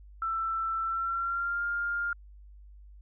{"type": "tone with pitch glide", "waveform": "sine", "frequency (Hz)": [1333, 1404.9], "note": ["E6", "F6"], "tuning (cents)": [19, 10], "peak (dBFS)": -28, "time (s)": [0.22, 2.13], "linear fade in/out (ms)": 2, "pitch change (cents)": 91, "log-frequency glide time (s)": [0.82, 1.63], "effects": ["added 50 Hz sine -48 dBFS peak until 3.01 s"]}